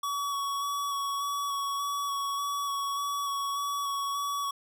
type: tone with vibrato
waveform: square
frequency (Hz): 1127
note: C#6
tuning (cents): +28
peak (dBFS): -30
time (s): 0.03-4.51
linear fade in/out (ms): 5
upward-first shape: square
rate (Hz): 1.7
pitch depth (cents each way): 12
effects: none